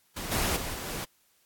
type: noise with level steps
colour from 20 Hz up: pink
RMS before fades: -36 / -28 / -35 / -37 / -35 dBFS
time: 0.16-1.05 s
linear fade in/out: 10 ms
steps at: 0.31 / 0.56 / 0.73 / 0.89 s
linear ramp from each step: 10 ms
effects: white hiss -67 dBFS RMS until 1.45 s + AAC 64 kbps